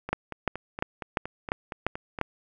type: two click trains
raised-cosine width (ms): 0.5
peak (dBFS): -19 / -9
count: 10 / 7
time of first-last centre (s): 0.09-2.188 / 0.13-2.213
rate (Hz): 4.29 / 2.88
effects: none